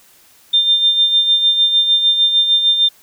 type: tone with tremolo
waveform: sine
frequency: 3600 Hz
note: A7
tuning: 39 cents sharp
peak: -8 dBFS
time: 0.53-2.89 s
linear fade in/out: 10 ms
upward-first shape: sine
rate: 6.6 Hz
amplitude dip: 55%
effects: white hiss -49 dBFS RMS until 3.02 s